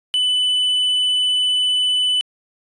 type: tone with hard clipping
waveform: sine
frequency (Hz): 2995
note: F#7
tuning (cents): +20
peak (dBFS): -16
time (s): 0.14-2.21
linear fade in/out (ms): 0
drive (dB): 3
effects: resampled to 22050 Hz